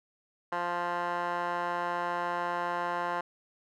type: tone with band-pass filter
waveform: 15% pulse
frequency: 174.61 Hz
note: F3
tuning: in tune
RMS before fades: -32 dBFS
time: 0.52-3.21 s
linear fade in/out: 5 ms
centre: 1100 Hz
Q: 8
effects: none